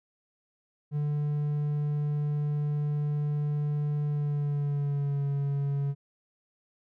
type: tone with pitch glide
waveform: triangle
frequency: 147.5 to 140.68 Hz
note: D3 to C#3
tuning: +8 to +26 cents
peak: -24 dBFS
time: 0.91-5.95 s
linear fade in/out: 50 ms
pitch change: -82 cents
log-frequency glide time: 4.05-5.25 s
effects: none